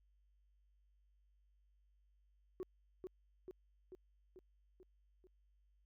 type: tone with echo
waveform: sine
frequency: 370 Hz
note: F#4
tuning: in tune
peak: -38 dBFS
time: 2.6-2.63 s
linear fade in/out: 0 ms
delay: 440 ms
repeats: 6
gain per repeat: -4 dB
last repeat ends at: 5.27 s
effects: tanh soft clip ceiling -39 dBFS + added 50 Hz sine -70 dBFS peak until 5.85 s